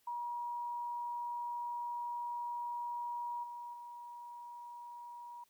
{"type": "tone with level steps", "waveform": "sine", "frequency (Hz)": 957, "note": "A#5", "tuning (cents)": 45, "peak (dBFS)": [-37, -43, -46], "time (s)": [0.07, 5.44], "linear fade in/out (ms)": 5, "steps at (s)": [3.43, 3.73], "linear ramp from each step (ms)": 10, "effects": ["white hiss -73 dBFS RMS until 5.49 s"]}